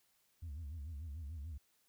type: tone with vibrato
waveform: sine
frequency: 76.4 Hz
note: D#2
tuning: 31 cents flat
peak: -40 dBFS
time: 0.42-1.58 s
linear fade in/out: 10 ms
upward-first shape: sine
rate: 6.8 Hz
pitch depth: 190 cents each way
effects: tanh soft clip ceiling -41 dBFS + white hiss -75 dBFS RMS until 1.88 s